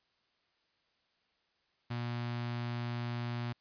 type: tone with notch filter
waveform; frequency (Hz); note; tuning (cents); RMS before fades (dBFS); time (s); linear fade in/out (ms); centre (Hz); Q
sawtooth; 120; B2; -49; -37; 1.9-3.53; 10; 460; 1.4
effects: white hiss -75 dBFS RMS until 3.6 s + resampled to 11025 Hz

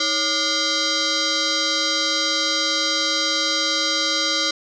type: tone with frequency modulation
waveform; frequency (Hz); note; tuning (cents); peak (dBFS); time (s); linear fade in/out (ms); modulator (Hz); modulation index
sine; 318.5; D#4; +41; -18; 0-4.51; 5; 874; 6.2
effects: none

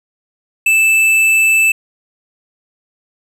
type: tone with tanh clipping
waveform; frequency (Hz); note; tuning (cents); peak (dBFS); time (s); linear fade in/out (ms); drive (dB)
sine; 2637; E7; 0; -10; 0.66-1.72; 5; 12
effects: none

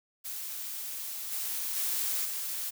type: noise with level steps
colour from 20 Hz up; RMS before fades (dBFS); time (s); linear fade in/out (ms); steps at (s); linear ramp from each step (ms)
blue; -38 / -34 / -31 / -35; 0.24-2.71; 20; 1.31 / 1.75 / 2.24; 20
effects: none

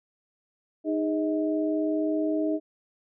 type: tone cluster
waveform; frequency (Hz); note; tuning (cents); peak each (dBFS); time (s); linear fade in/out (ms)
sine; 309.4 / 409.1 / 634; D#4 / G#4 / D#5; -10 / -26 / +32; -25 / -32 / -30; 0.84-2.6; 50
effects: none

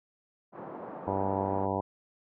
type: band-pass noise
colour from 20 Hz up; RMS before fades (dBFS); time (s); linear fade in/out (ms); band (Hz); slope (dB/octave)
white; -42; 0.52-1.68; 50; 150 to 970; 24
type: harmonic tone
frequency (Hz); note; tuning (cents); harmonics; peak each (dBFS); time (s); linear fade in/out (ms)
97.2; G2; -14; 1 / 2 / 3 / 4 / 5 / 6 / 7 / 8 / 9 / 10; -37 / -37 / -37 / -37 / -37 / -37 / -37 / -37 / -37 / -37; 1.07-1.81; 5
effects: none

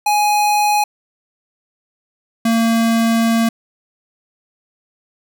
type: tone pair in turn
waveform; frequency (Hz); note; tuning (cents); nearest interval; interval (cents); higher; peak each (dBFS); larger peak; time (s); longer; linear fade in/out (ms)
square; 834 / 228.2; G#5 / A#3; +7 / -37; octave + minor seventh; 2244; first; -13; neither; 0.06-0.84 / 2.45-3.49; second; 5
effects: none

